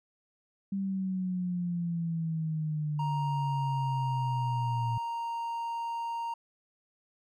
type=exponential sweep; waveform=sine; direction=down; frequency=197 to 116 Hz; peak=-29 dBFS; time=0.72-4.98 s; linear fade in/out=5 ms
type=tone with pitch glide; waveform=triangle; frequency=936 to 929.5 Hz; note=A#5 to A#5; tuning=+7 to -5 cents; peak=-30 dBFS; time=2.99-6.34 s; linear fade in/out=5 ms; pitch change=-12 cents; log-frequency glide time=4.34-5.34 s
effects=none